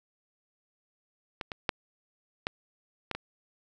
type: clicks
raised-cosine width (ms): 0.3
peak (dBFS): -18 / -20 / -9 / -13 / -15 / -19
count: 6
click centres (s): 1.412 / 1.518 / 1.692 / 2.469 / 3.113 / 3.15
effects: none